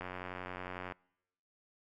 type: click train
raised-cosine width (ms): 0.5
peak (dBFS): -26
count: 84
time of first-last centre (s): 0.01-0.922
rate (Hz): 91
effects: noise-tail reverb RT60 0.9 s tail -26 dB re dry